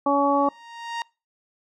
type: harmonic tone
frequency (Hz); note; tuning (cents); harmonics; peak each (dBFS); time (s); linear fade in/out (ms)
281.9; C#4; +29; 1 / 2 / 3 / 4; -23 / -23 / -23 / -23; 0.06-0.49; 5
type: tone with exponential growth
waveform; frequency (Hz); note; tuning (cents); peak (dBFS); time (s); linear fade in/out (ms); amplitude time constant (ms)
sawtooth; 932.3; A#5; 0; -21; 0.19-1.02; 1; 180
effects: noise-tail reverb RT60 0.3 s tail -25 dB re dry + low-pass 5000 Hz 12 dB/octave